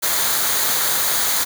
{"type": "noise with comb filter", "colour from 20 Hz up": "white", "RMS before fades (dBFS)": -19, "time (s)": [0.02, 1.45], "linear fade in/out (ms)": 20, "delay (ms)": 0.37, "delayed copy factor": -0.5, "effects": []}